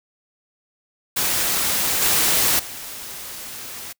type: noise with level steps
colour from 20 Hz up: white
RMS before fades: -21 / -18 / -34 dBFS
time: 1.16-3.93 s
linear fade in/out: 10 ms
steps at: 2.02 / 2.59 s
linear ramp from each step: 5 ms
effects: noise-tail reverb RT60 0.1 s tail -26 dB re dry